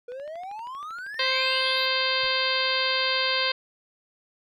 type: exponential sweep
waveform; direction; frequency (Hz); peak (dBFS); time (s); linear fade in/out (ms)
triangle; up; 476.4 to 4186; -32; 0.08-1.86; 5
type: click train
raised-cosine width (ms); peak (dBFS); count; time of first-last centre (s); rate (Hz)
0.3; -33; 26; 0.12-2.089; 12.7
type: harmonic tone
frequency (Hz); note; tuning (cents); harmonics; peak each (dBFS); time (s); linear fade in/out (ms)
523.3; C5; 0; 1 / 2 / 3 / 4 / 5 / 6 / 7 / 8 / 9; -31 / -31 / -31 / -31 / -31 / -31 / -31 / -31 / -31; 1.19-3.52; 5
type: noise with exponential decay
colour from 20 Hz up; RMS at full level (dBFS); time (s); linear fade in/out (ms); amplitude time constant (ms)
brown; -40; 2.23-2.34; 1; 22
effects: none